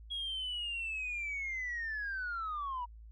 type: linear sweep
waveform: sine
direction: down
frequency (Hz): 3322 to 947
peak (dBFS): -34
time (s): 0.1-2.86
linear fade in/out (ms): 20
effects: tanh soft clip ceiling -32 dBFS + added 55 Hz sine -49 dBFS peak until 3.11 s